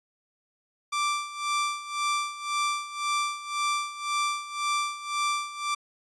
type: tone with tremolo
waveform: sawtooth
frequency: 1174.7 Hz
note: D6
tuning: in tune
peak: -20 dBFS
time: 0.92-5.75 s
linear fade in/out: 10 ms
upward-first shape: sine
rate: 1.9 Hz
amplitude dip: 80%
effects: resampled to 22050 Hz